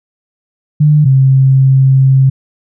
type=tone pair in turn; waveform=sine; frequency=150 / 133.63 Hz; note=D3 / C3; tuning=+37 / +37 cents; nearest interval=major second; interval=200 cents; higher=first; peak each=-4 dBFS; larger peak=neither; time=0.8-1.05 / 1.05-2.3 s; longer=second; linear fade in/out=10 ms; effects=none